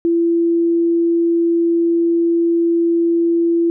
sine tone, 337.4 Hz, E4, 40 cents sharp, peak -12 dBFS, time 0.05-3.7 s, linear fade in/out 0 ms, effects none

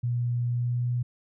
sine tone with pitch glide, 120.8 to 122.2 Hz, B2 to B2, -38 to -18 cents, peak -24 dBFS, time 0.03-1.03 s, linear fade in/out 10 ms, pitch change +20 cents, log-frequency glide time 0.49-0.87 s, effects none

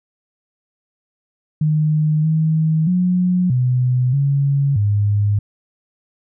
sine tone with pitch steps, 153.6 / 158.2 / 180.8 / 126 / 140 / 102.9 Hz, D#3 / D#3 / F#3 / B2 / C#3 / G#2, -22 / +29 / -40 / +35 / +18 / -16 cents, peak -13 dBFS, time 1.61-5.39 s, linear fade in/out 5 ms, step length 630 ms, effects none

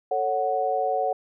sine chord, F# minor, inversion first, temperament just, 444 / 555 / 740 Hz, A4 / C#5 / F#5, +16 / +2 / 0 cents, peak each -29 / -27 / -24 dBFS, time 0.11-1.13 s, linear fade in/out 5 ms, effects none

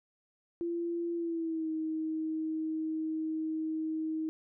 sine tone with pitch glide, 340.9 to 316.2 Hz, F4 to D#4, -42 to +28 cents, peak -31 dBFS, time 0.61-4.29 s, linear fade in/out 0 ms, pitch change -130 cents, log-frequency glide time 1.15-1.7 s, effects none

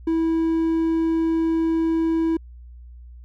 triangle tone, 326.4 Hz, E4, 17 cents flat, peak -16 dBFS, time 0.07-2.37 s, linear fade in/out 5 ms, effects added 60 Hz sine -39 dBFS peak until 3.24 s

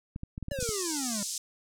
clicks, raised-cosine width 5 ms, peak -24 dBFS, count 9, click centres 0.161 / 0.234 / 0.379 / 0.427 / 0.484 / 0.518 / 0.589 / 0.627 / 0.691 s
square exponential sweep, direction down, 587.3 to 195.3 Hz, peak -34 dBFS, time 0.51-1.23 s, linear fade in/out 2 ms
pink band-pass noise, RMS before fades -35 dBFS, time 0.6-1.38 s, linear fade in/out 2 ms, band 5200 to 8900 Hz, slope 24 dB/octave
effects none

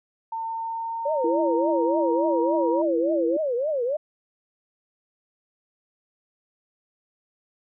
sine tone with pitch glide, 904 to 948.4 Hz, A5 to A#5, +47 to +30 cents, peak -27 dBFS, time 0.32-2.82 s, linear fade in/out 5 ms, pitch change +83 cents, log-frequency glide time 0.44-2.59 s
sine tone with vibrato, 546 Hz, C#5, 26 cents flat, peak -22 dBFS, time 1.05-3.97 s, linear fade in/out 10 ms, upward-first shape triangle, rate 3.5 Hz, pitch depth 290 cents each way
sine tone, 334.6 Hz, E4, 26 cents sharp, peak -23 dBFS, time 1.24-3.37 s, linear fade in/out 5 ms
effects none

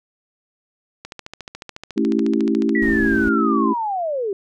click train, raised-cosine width 0.2 ms, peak -16 dBFS, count 24, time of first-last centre 1.05-2.693 s, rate 14 Hz
sine chord, A dominant seventh, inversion none, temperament equal, 220 / 277.2 / 329.6 / 392 Hz, A3 / C#4 / E4 / G4, 0 / 0 / 0 / 0 cents, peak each -20 / -21 / -21 / -24 dBFS, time 1.96-3.74 s, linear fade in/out 20 ms
sine linear sweep, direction down, 1975.5 to 375.3 Hz, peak -20 dBFS, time 2.75-4.33 s, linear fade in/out 2 ms
brown noise, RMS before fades -30 dBFS, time 2.82-3.29 s, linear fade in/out 2 ms
effects none

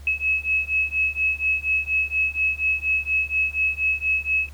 sine beating tone pair, 2575 / 2579.2 Hz, E7 / E7, -41 / -38 cents, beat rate 4.2 Hz, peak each -23 dBFS, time 0.07-4.49 s, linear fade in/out 2 ms, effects added 71 Hz sine -38 dBFS peak until 4.53 s + pink hiss -52 dBFS RMS until 4.53 s

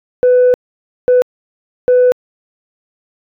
sine tone bursts at uneven times, 498.6 Hz, B4, 16 cents sharp, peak -4 dBFS, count 3, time 0.23-0.54 / 1.08-1.22 / 1.88-2.12 s, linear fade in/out 0 ms, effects tanh soft clip ceiling -4 dBFS

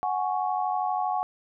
sine chord, F# suspended second, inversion none, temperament just, 740 / 832.5 / 1110 Hz, F#5 / G#5 / C#6, 0 / +4 / +2 cents, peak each -27 / -29 / -32 dBFS, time 0.03-1.23 s, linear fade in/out 0 ms, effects none

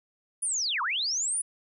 sine linear two-way sweep, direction down then up, 10000 to 909 to 10000 Hz, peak -26 dBFS, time 0.42-1.42 s, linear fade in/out 10 ms, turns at 0.82 s, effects none

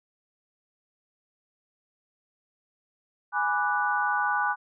sine chord, G# half-diminished seventh, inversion none, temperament equal, 830.6 / 987.8 / 1174.7 / 1480 Hz, G#5 / B5 / D6 / F#6, 0 / 0 / 0 / 0 cents, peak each -28 / -31 / -30 / -27 dBFS, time 3.32-4.56 s, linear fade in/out 50 ms, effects none

